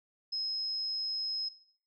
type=tone; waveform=sine; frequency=5130 Hz; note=E8; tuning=48 cents flat; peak=-32 dBFS; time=0.32-1.49 s; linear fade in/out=10 ms; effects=noise-tail reverb RT60 0.6 s tail -18 dB re dry